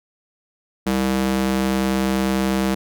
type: tone with high-pass filter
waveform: square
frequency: 65.6 Hz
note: C2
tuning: 5 cents sharp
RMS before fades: -20 dBFS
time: 0.86-2.75 s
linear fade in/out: 10 ms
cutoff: 200 Hz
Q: 1.4
effects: none